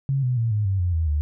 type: tone with pitch steps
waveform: sine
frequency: 136.7 / 125.35 / 114.95 / 105.41 / 96.66 / 88.64 / 81.28 / 74.54 Hz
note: C#3 / B2 / A#2 / G#2 / G2 / F2 / E2 / D2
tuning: -24 / +26 / -24 / +26 / -24 / +26 / -24 / +26 cents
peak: -19 dBFS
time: 0.09-1.21 s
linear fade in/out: 0 ms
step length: 140 ms
effects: none